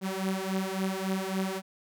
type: beating tone pair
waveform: sawtooth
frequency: 188.8 / 192.4 Hz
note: F#3 / G3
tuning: +35 / -32 cents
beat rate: 3.6 Hz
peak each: -28 dBFS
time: 0.01-1.62 s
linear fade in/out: 50 ms
effects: none

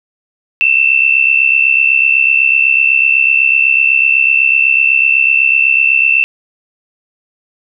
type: tone pair together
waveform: sine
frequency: 2632 / 2700 Hz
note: E7 / E7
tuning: -3 / +41 cents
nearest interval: unison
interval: 44 cents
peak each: -10 dBFS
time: 0.61-6.24 s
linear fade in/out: 0 ms
effects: none

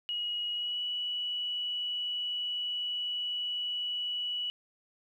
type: tone with pitch glide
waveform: sine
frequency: 2900 to 2944 Hz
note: F#7 to F#7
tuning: -35 to -9 cents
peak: -31 dBFS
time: 0.09-4.5 s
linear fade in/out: 0 ms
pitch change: +26 cents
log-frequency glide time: 0.54-0.8 s
effects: 11-bit

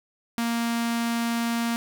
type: tone with notch filter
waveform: sawtooth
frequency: 233.1 Hz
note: A#3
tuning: in tune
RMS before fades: -26 dBFS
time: 0.38-1.76 s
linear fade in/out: 0 ms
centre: 490 Hz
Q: 1.5
effects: none

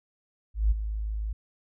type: tone with ADSR envelope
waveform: sine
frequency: 53.1 Hz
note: G#1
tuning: 39 cents sharp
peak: -17 dBFS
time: 0.54-1.33 s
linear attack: 170 ms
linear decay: 18 ms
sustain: -11 dB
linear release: 6 ms
effects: none

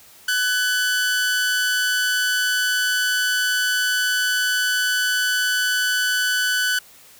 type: tone pair together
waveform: sawtooth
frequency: 1500 / 1683.7 Hz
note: F#6 / G#6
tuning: +23 / +23 cents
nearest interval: major second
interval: 200 cents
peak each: -15 / -27 dBFS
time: 0.28-6.79 s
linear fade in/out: 5 ms
effects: white hiss -48 dBFS RMS until 7.19 s

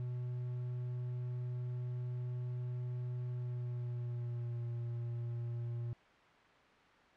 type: tone with pitch glide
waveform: triangle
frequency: 123.47 to 118.51 Hz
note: B2 to A#2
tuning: 0 to +29 cents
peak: -35 dBFS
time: 0-5.93 s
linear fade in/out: 0 ms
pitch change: -71 cents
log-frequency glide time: 3.27-4.68 s
effects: white hiss -62 dBFS RMS until 7.16 s + low-pass 2000 Hz 12 dB/octave

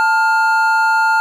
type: tone pair together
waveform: triangle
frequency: 887 / 1409.5 Hz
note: A5 / F6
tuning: +14 / +16 cents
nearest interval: minor sixth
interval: 802 cents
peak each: -12 dBFS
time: 0-1.2 s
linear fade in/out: 0 ms
effects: none

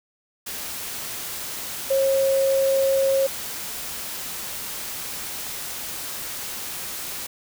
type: tone in noise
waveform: sine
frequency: 541 Hz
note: C#5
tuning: 42 cents flat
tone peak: -17 dBFS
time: 1.9-3.27 s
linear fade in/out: 10 ms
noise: white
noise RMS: -32 dBFS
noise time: 0.46-7.27 s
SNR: +12 dB
effects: none

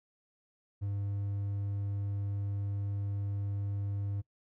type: tone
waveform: triangle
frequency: 100.4 Hz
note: G2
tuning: 42 cents sharp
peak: -30 dBFS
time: 0.81-4.22 s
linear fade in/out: 20 ms
effects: noise-tail reverb RT60 0.1 s tail -22 dB re dry

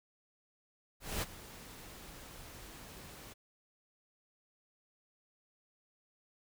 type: noise with ADSR envelope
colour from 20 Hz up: pink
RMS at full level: -35 dBFS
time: 1-3.34 s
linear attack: 220 ms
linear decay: 28 ms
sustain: -16 dB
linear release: 19 ms
effects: none

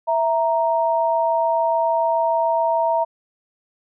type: tone pair together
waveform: sine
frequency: 659.3 / 932.4 Hz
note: E5 / A#5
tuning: 0 / 0 cents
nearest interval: tritone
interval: 600 cents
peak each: -19 dBFS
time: 0.07-3.05 s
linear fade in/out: 20 ms
effects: none

